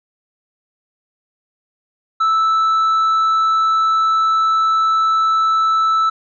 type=tone with tanh clipping; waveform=triangle; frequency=1315 Hz; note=E6; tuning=5 cents flat; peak=-13 dBFS; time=2.2-6.1 s; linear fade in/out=10 ms; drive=8 dB; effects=none